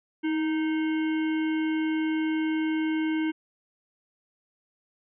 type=harmonic tone with a mistuned harmonic; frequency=310 Hz; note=D#4; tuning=6 cents flat; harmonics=1 / 3 / 5 / 7 / 9 / 10; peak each=-24 / -41 / -39 / -39 / -46 / -47 dBFS; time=0.23-3.32 s; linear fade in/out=20 ms; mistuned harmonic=1; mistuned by=+32 cents; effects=none